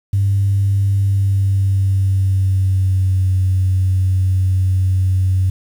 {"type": "tone with pitch glide", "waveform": "sine", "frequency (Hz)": [99, 93.61], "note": ["G2", "F#2"], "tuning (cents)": [18, 21], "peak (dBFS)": -11, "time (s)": [0.13, 5.5], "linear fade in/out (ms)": 5, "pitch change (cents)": -97, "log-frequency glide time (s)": [0.91, 3.32], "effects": ["tanh soft clip ceiling -7 dBFS", "7-bit"]}